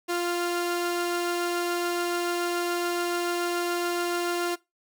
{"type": "tone pair together", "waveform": "sawtooth", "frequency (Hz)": [349, 1389], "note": ["F4", "F6"], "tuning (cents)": [-1, -10], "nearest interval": "2 octaves", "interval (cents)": 2391, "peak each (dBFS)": [-22, -31], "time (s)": [0.08, 4.56], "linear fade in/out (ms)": 20, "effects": ["noise-tail reverb RT60 0.2 s tail -20 dB re dry"]}